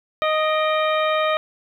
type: harmonic tone with a mistuned harmonic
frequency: 622.3 Hz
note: D#5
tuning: in tune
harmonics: 1 / 2 / 3 / 4 / 5 / 6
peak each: -20 / -22 / -29 / -29 / -33 / -32 dBFS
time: 0.22-1.37 s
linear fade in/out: 0 ms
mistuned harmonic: 4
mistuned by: -71 cents
effects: 9-bit